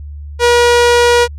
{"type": "tone", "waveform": "sawtooth", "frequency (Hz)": 480, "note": "B4", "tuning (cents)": -49, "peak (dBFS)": -3, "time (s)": [0.39, 1.28], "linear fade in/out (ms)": 50, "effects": ["added 73 Hz sine -25 dBFS peak until 1.38 s", "low-pass 8000 Hz 12 dB/octave"]}